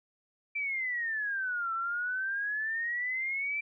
sine exponential two-way sweep, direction down then up, 2349 to 1330 to 2349 Hz, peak -30 dBFS, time 0.55-3.61 s, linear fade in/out 10 ms, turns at 1.73 s, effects none

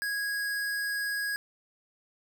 square tone, 1653 Hz, G#6, 9 cents flat, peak -30 dBFS, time 0.02-1.36 s, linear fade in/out 0 ms, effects none

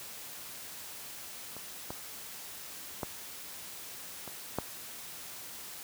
clicks, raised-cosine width 1 ms, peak -30 / -23 / -19 / -29 / -16 dBFS, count 5, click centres 1.566 / 1.905 / 3.032 / 4.277 / 4.586 s, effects white hiss -45 dBFS RMS until 5.83 s + high-pass 60 Hz 12 dB/octave

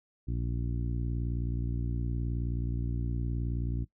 harmonic tone, 59.1 Hz, A#1, 24 cents sharp, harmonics 1 / 2 / 3 / 4 / 5 / 6, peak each -32 / -34 / -42 / -43 / -42 / -49 dBFS, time 0.27-3.85 s, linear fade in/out 20 ms, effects noise-tail reverb RT60 0.1 s tail -18 dB re dry

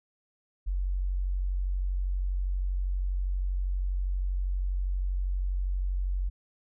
sine tone, 46.25 Hz, F#1, in tune, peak -26 dBFS, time 0.66-6.3 s, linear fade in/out 20 ms, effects none

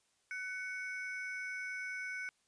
triangle ring-modulated tone, 1864.7 Hz, A#6, in tune, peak -34 dBFS, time 0.31-2.29 s, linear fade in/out 0 ms, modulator 363 Hz, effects white hiss -75 dBFS RMS until 2.47 s + resampled to 22050 Hz

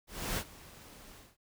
pink noise with ADSR envelope, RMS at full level -33 dBFS, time 0.07-1.37 s, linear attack 300 ms, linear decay 68 ms, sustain -20 dB, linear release 210 ms, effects none

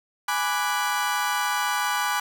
35% pulse chord, G# half-diminished seventh, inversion none, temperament equal, 830.6 / 987.8 / 1174.7 / 1480 Hz, G#5 / B5 / D6 / F#6, 0 / 0 / 0 / 0 cents, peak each -27 dBFS, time 0.28-2.2 s, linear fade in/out 5 ms, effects none

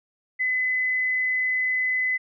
sine tone, 2018 Hz, B6, 37 cents sharp, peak -21 dBFS, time 0.39-2.18 s, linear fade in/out 20 ms, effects none

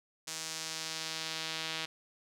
sawtooth tone with band-pass filter sweep, 160.1 Hz, D#3, 50 cents sharp, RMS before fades -39 dBFS, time 0.27-1.86 s, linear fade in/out 10 ms, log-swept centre 6600 to 3500 Hz, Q 1.4, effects none

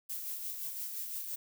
violet noise with tremolo, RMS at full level -38 dBFS, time 0.09-1.36 s, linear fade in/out 10 ms, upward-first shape sine, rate 5.8 Hz, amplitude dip 40%, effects none

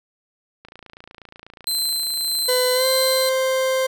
click train, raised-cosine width 0.3 ms, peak -25 dBFS, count 55, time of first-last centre 0.65-2.565 s, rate 28.2 Hz
sawtooth tone with tremolo, 4089 Hz, C8, 41 cents flat, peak -17 dBFS, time 1.67-3.29 s, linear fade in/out 0 ms, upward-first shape sine, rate 1.7 Hz, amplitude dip 25%
40% pulse tone with pitch glide, 503 to 523.2 Hz, B4 to C5, +32 to 0 cents, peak -17 dBFS, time 2.48-3.87 s, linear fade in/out 10 ms, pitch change +68 cents, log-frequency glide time 2.74-2.86 s
effects none

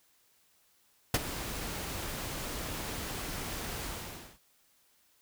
pink noise with ADSR envelope, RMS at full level -24 dBFS, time 1.14-4.39 s, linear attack 4 ms, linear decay 34 ms, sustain -14 dB, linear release 550 ms, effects white hiss -68 dBFS RMS until 5.21 s

